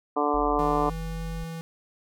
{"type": "harmonic tone", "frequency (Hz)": 146.83, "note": "D3", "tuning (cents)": 0, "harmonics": [2, 3, 4, 5, 6, 7, 8], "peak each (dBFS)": [-29, -28, -32, -28, -32, -29, -30], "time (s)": [0.16, 0.9], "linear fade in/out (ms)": 10}
{"type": "tone", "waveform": "sine", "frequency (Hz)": 47.24, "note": "F#1", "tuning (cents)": 37, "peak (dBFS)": -32, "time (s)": [0.34, 1.44], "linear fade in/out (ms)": 0}
{"type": "tone with pitch glide", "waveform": "square", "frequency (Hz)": [161.9, 164.35], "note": ["E3", "E3"], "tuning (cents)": [-31, -5], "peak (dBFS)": -34, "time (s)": [0.59, 1.61], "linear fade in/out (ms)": 0, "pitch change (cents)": 26, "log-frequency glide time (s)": [0.7, 1.23]}
{"effects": []}